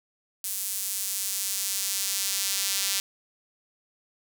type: tone with high-pass filter sweep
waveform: sawtooth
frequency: 196 Hz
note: G3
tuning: in tune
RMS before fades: -29 dBFS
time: 0.44-3 s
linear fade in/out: 2 ms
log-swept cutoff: 9300 to 4300 Hz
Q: 0.8
effects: none